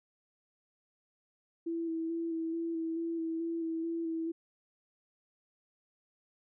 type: tone with vibrato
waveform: sine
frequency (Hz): 329.6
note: E4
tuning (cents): 0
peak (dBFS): -32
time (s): 1.66-4.32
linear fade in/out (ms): 10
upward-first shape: square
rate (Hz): 2.3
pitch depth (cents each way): 18
effects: none